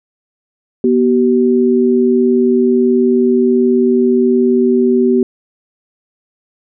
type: tone pair together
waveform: sine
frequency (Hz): 243.3 / 381.9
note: B3 / G4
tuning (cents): -26 / -45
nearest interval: minor sixth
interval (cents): 781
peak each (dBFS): -11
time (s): 0.84-5.23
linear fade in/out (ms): 2
effects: none